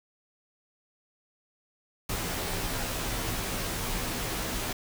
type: noise with comb filter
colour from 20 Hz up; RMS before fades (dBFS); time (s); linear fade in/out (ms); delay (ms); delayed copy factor
pink; -32; 2.09-4.73; 5; 14; -0.7
effects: none